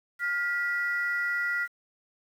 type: tone pair together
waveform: sine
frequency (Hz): 1414 / 1954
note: F6 / B6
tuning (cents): +21 / -19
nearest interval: tritone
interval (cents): 560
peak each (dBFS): -28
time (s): 0.19-1.68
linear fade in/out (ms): 50
effects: tanh soft clip ceiling -19 dBFS + 9-bit

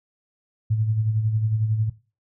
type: tone with tremolo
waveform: sine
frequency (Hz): 109.3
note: A2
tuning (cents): -11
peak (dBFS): -17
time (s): 0.7-1.9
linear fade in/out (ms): 10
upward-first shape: sine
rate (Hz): 11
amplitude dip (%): 50
effects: noise-tail reverb RT60 0.3 s tail -17 dB re dry

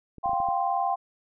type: clicks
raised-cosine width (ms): 3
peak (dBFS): -30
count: 6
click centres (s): 0.183 / 0.259 / 0.294 / 0.333 / 0.402 / 0.487
type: chord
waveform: sine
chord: F suspended second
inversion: none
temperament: equal with one note detuned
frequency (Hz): 703.7 / 784 / 1046.5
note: F5 / G5 / C6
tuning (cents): +13 / 0 / 0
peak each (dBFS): -28 / -26 / -30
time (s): 0.23-0.96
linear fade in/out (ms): 20
effects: none

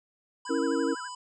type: harmonic tone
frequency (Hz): 995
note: B5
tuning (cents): +13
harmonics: 1 / 3 / 5 / 7 / 8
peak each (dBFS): -38 / -49 / -47 / -50 / -49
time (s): 0.45-1.15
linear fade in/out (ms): 5
type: tone with vibrato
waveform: sine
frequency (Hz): 1452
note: F#6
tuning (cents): -33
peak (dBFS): -38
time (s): 0.46-1.09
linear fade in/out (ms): 20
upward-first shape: sine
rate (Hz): 12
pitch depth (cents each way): 210
type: chord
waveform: sine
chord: A# diminished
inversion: first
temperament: equal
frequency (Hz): 277.2 / 329.6 / 466.2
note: C#4 / E4 / A#4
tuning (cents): 0 / 0 / 0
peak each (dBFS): -29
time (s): 0.49-0.95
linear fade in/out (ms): 20
effects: none

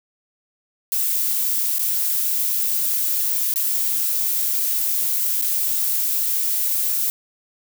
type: noise with dropouts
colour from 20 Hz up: violet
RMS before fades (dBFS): -21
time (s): 0.92-7.1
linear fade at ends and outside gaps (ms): 0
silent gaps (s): 1.784-1.794 / 3.539-3.559 / 5.414-5.422
effects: none

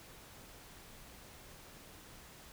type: silence
effects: pink hiss -55 dBFS RMS until 2.52 s

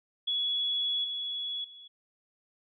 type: tone with level steps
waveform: sine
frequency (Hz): 3378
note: G#7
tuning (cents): +29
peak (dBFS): -27 / -32 / -47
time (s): 0.27-1.88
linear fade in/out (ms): 10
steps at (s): 1.04 / 1.64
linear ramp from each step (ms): 5
effects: none

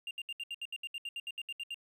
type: tone bursts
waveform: triangle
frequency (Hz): 2794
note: F7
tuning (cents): 0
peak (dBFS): -35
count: 16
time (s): 0.07-1.744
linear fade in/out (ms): 2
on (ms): 39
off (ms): 70
effects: none

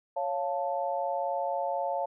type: chord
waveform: sine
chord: Db augmented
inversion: none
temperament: equal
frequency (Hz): 554.4 / 698.5 / 880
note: Db5 / F5 / A5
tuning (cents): 0 / 0 / 0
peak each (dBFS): -32 / -32 / -33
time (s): 0.16-2.06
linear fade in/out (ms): 10
effects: none

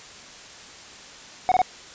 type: tone bursts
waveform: triangle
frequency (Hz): 740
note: F#5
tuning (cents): 0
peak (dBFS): -13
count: 3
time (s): 1.49-1.617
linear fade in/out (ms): 0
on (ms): 27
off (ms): 23
effects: white hiss -43 dBFS RMS until 1.94 s + resampled to 16000 Hz

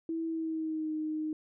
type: tone with pitch glide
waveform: sine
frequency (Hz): 327 to 309.9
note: E4 to D#4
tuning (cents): -14 to -7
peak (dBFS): -31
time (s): 0.09-1.33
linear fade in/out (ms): 2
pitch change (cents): -93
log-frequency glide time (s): 0.26-0.93
effects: none

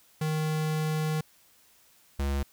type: tone pair in turn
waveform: square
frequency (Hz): 155.56 / 69.57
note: D#3 / C#2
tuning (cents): 0 / +7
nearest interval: octave + major second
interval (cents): 1393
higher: first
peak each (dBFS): -27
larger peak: neither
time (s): 0.21-1.21 / 2.19-2.43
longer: first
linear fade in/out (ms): 5
effects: white hiss -61 dBFS RMS until 2.52 s

